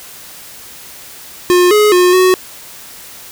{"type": "tone with pitch steps", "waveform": "square", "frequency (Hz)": [357.5, 420.9, 359.7, 369.9], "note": ["F4", "G#4", "F#4", "F#4"], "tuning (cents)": [41, 23, -49, 0], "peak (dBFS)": -7, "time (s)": [1.5, 2.34], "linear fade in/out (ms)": 0, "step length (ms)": 210, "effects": ["white hiss -34 dBFS RMS until 3.31 s"]}